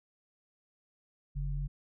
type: tone pair together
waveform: sine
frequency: 44.79 / 141.8 Hz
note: F1 / C#3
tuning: +44 / +40 cents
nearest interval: octave + minor sixth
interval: 1996 cents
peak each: -33 / -36 dBFS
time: 1.35-1.68 s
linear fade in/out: 20 ms
effects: none